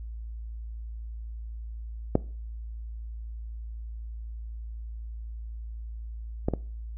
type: clicks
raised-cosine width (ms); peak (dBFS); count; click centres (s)
2; -6 / -11 / -13; 3; 2.154 / 6.485 / 6.537
effects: noise-tail reverb RT60 0.4 s tail -21 dB re dry + added 56 Hz sine -35 dBFS peak until 6.97 s

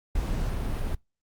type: noise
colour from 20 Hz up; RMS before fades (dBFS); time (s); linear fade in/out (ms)
brown; -28; 0.15-0.95; 5
effects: noise-tail reverb RT60 0.2 s tail -24 dB re dry + Opus 48 kbps

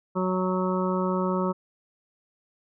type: harmonic tone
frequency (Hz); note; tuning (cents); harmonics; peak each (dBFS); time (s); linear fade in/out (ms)
185; F#3; 0; 1 / 2 / 3 / 5 / 6 / 7; -26 / -29 / -31 / -33 / -34 / -34; 0.15-1.53; 20
effects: none

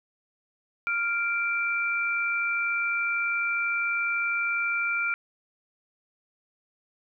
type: tone pair together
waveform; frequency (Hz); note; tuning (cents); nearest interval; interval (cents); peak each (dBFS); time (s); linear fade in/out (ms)
sine; 1396.9 / 2349; F6 / D7; 0 / 0; major sixth; 900; -27; 0.87-5.14; 0
effects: none

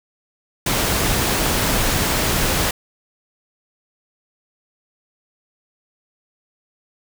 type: noise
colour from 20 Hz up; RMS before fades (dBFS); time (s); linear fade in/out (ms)
pink; -19; 0.66-2.71; 5
effects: none

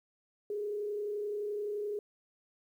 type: tone with frequency modulation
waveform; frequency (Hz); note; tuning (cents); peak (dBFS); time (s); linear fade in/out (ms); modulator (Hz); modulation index
sine; 415.3; G#4; 0; -33; 0.5-1.99; 2; 31.6; 0.39
effects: 11-bit

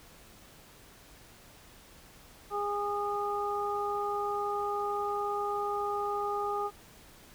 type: harmonic tone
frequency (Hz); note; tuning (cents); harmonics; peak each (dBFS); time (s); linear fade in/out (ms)
409.6; G#4; -24; 1 / 2 / 3; -34 / -34 / -34; 2.5-6.71; 50
effects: pink hiss -55 dBFS RMS until 7.34 s

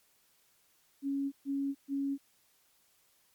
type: tone bursts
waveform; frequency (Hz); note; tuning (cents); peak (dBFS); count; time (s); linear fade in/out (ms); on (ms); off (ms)
sine; 277.2; C#4; 0; -30; 3; 1.02-2.18; 50; 300; 130
effects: white hiss -69 dBFS RMS until 3.34 s + MP3 96 kbps

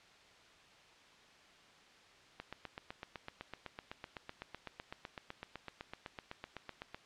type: click train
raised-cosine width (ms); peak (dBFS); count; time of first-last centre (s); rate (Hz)
0.3; -27; 37; 2.4-6.945; 7.92
effects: white hiss -61 dBFS RMS until 7.05 s + low-pass 4000 Hz 12 dB/octave

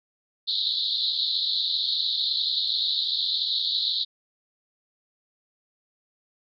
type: band-pass noise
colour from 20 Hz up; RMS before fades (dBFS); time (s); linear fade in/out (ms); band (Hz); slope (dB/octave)
white; -26; 0.47-4.05; 20; 3600 to 4300; 96
effects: none

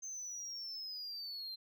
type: linear sweep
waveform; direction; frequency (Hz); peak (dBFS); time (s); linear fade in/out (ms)
sine; down; 6300 to 4107; -39; 0.02-1.56; 20
effects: tanh soft clip ceiling -41 dBFS

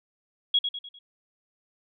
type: tone with echo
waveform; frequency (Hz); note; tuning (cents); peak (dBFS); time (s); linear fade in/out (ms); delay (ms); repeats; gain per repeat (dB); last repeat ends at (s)
sine; 3322; G#7; 0; -18; 0.54-0.59; 5; 100; 4; -7; 0.99
effects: none

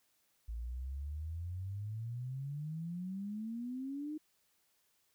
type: exponential sweep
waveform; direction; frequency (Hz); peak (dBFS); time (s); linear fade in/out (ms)
sine; up; 55 to 311.1; -38; 0.48-4.18; 10
effects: white hiss -75 dBFS RMS until 5.14 s

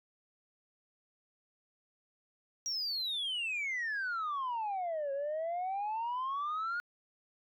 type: exponential two-way sweep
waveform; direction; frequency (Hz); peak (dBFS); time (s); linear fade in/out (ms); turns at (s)
sine; down then up; 5740 to 544 to 1449; -31; 2.66-6.8; 0; 5.12
effects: tanh soft clip ceiling -31 dBFS

